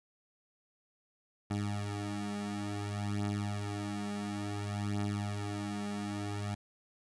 20% pulse beating tone pair, 102.2 / 102.77 Hz, G#2 / G#2, -27 / -18 cents, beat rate 0.57 Hz, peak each -31 / -34 dBFS, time 1.5-6.55 s, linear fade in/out 10 ms, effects resampled to 24000 Hz + 11-bit

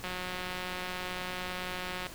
click train, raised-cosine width 0.3 ms, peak -21 dBFS, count 370, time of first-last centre 0.04-2.067 s, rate 182 Hz, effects pink hiss -46 dBFS RMS until 2.14 s

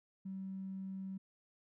triangle tone with tanh clipping, 191.4 Hz, G3, 41 cents flat, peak -40 dBFS, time 0.25-1.18 s, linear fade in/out 10 ms, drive 2 dB, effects none

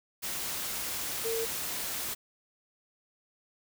sine tone in noise, 454.3 Hz, A#4, 45 cents flat, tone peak -30 dBFS, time 1.24-1.46 s, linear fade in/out 20 ms, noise white, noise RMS -35 dBFS, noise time 0.22-2.15 s, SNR +2 dB, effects none

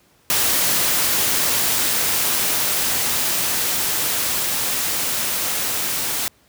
white noise with level ramp, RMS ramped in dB -18 to -23 dBFS, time 0.3-6.28 s, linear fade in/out 0 ms, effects pink hiss -57 dBFS RMS until 6.48 s + high-pass 60 Hz 12 dB/octave

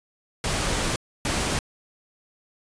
pink noise bursts at uneven times, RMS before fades -25 dBFS, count 2, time 0.44-0.96 / 1.25-1.59 s, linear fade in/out 2 ms, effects resampled to 22050 Hz

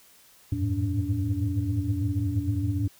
sine tone cluster, 86.6 / 96.8 / 105.4 / 111.9 / 288.3 Hz, F2 / G2 / G#2 / A2 / D4, -14 / -21 / +26 / +30 / -32 cents, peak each -30 dBFS, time 0.52-2.88 s, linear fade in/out 5 ms, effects tanh soft clip ceiling -14 dBFS + white hiss -56 dBFS RMS until 2.99 s

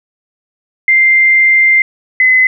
sine tone pair in turn, 2093 / 2032 Hz, C7 / B6, 0 / +49 cents, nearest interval minor second, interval 51 cents, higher first, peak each -5 dBFS, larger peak neither, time 0.88-1.82 / 2.2-2.47 s, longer first, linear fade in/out 2 ms, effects none

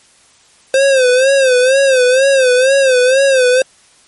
square tone with vibrato, 523.3 Hz, C5, in tune, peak -8 dBFS, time 0.74-3.62 s, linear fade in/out 2 ms, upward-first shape sine, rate 2.1 Hz, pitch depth 95 cents each way, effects white hiss -48 dBFS RMS until 4.07 s + MP3 48 kbps

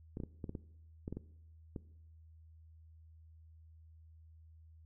clicks, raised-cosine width 3 ms, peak -28 dBFS, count 10, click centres 0.171 / 0.202 / 0.236 / 0.442 / 0.494 / 0.552 / 1.079 / 1.126 / 1.17 / 1.762 s, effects noise-tail reverb RT60 0.8 s tail -19 dB re dry + added 80 Hz sine -56 dBFS peak until 4.85 s

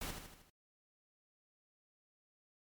pink noise with echo, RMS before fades -42 dBFS, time 0.01-0.11 s, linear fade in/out 5 ms, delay 78 ms, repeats 5, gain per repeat -5 dB, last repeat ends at 0.5 s, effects MP3 96 kbps

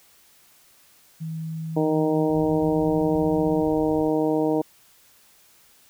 sine tone with pitch glide, 160.5 to 172.02 Hz, E3 to F3, -46 to -26 cents, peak -28 dBFS, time 1.2-3.63 s, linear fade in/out 20 ms, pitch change +120 cents, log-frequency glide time 2.3-3.44 s
harmonic tone, 155.6 Hz, D#3, in tune, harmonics 1 / 2 / 3 / 4 / 5 / 6, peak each -33 / -22 / -24 / -28 / -32 / -34 dBFS, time 1.76-4.62 s, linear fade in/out 10 ms
white low-pass noise, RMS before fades -41 dBFS, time 2.29-4.09 s, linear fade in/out 10 ms, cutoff 110 Hz, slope 96 dB/octave
effects white hiss -56 dBFS RMS until 5.89 s

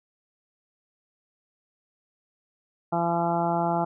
harmonic tone, 170.1 Hz, F3, 45 cents flat, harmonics 1 / 2 / 3 / 4 / 5 / 6 / 7 / 8, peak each -29 / -31 / -37 / -27 / -27 / -36 / -38 / -37 dBFS, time 2.92-3.85 s, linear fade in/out 10 ms, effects none

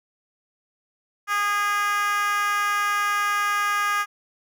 10% pulse tone with high-pass filter, 410 Hz, G#4, 22 cents flat, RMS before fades -23 dBFS, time 1.27-4.06 s, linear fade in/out 50 ms, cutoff 1300 Hz, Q 3.6, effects none

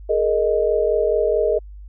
sine chord, Ab suspended second, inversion none, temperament equal with one note detuned, 421.6 / 466.2 / 622.3 Hz, Ab4 / Bb4 / Eb5, +26 / 0 / 0 cents, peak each -20 dBFS, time 0.09-1.59 s, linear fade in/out 10 ms, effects added 50 Hz sine -35 dBFS peak until 1.88 s

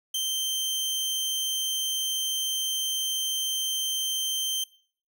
sawtooth tone, 3127 Hz, G7, 5 cents flat, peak -23 dBFS, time 0.14-4.64 s, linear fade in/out 5 ms, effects noise-tail reverb RT60 0.5 s tail -22 dB re dry

